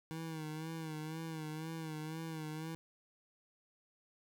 25% pulse tone with vibrato, 158.5 Hz, D#3, 32 cents sharp, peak -37 dBFS, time 0.11-2.75 s, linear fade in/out 0 ms, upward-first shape sine, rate 2 Hz, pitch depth 53 cents each way, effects none

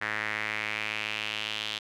sawtooth tone with band-pass filter sweep, 107.2 Hz, A2, 45 cents flat, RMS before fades -33 dBFS, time 0.01-1.79 s, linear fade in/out 10 ms, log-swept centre 1800 to 3300 Hz, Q 3.5, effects none

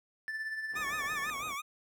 triangle tone with tremolo, 1760 Hz, A6, in tune, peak -31 dBFS, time 0.28-1.3 s, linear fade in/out 0 ms, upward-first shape triangle, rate 17 Hz, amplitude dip 55%
white low-pass noise, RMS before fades -50 dBFS, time 0.71-1.56 s, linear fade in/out 50 ms, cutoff 770 Hz, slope 12 dB/octave
25% pulse tone with vibrato, 1174.7 Hz, D6, in tune, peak -32 dBFS, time 0.75-1.62 s, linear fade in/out 20 ms, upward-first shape sine, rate 6 Hz, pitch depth 120 cents each way
effects none

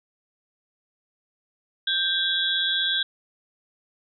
sine tone cluster, 1577 / 3308 / 3484 / 3831 Hz, G6 / G#7 / A7 / A#7, +10 / -8 / -18 / +47 cents, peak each -27 dBFS, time 1.87-3.03 s, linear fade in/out 5 ms, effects none

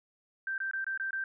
sine tone bursts, 1566 Hz, G6, 2 cents flat, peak -31 dBFS, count 6, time 0.47-1.24 s, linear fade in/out 2 ms, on 110 ms, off 22 ms, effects none

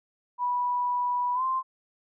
sine tone with pitch glide, 981 to 1045.4 Hz, B5 to C6, -12 to -2 cents, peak -24 dBFS, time 0.38-1.63 s, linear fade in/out 50 ms, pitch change +110 cents, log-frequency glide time 1.34-1.43 s, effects none

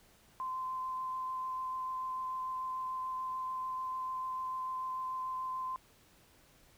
sine tone with vibrato, 1034 Hz, C6, 21 cents flat, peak -35 dBFS, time 0.4-5.76 s, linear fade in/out 0 ms, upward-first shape sine, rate 6.8 Hz, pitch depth 9 cents each way, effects pink hiss -64 dBFS RMS until 6.77 s

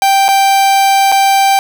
45% pulse tone with dropouts, 784 Hz, G5, in tune, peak -7 dBFS, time 0.02-1.59 s, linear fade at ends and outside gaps 1 ms, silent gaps 0.282-0.287 / 1.118-1.122 s, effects none

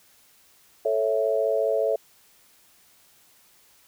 sine chord, A major, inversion none, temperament equal, 440 / 554.4 / 659.3 Hz, A4 / C#5 / E5, 0 / 0 / 0 cents, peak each -25 dBFS, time 0.85-1.96 s, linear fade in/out 5 ms, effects white hiss -58 dBFS RMS until 3.87 s

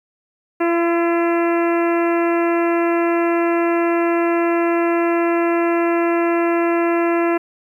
harmonic tone with a mistuned harmonic, 339.8 Hz, F4, 47 cents flat, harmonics 1 / 2 / 3 / 4 / 5 / 6 / 7 / 8, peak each -16 / -22 / -26 / -28 / -30 / -32 / -33 / -34 dBFS, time 0.6-7.38 s, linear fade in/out 10 ms, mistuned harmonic 4, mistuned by -17 cents, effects 9-bit

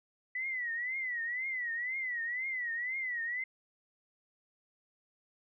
sine tone with vibrato, 1975.5 Hz, B6, in tune, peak -33 dBFS, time 0.35-3.44 s, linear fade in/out 5 ms, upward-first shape triangle, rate 2 Hz, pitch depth 150 cents each way, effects none

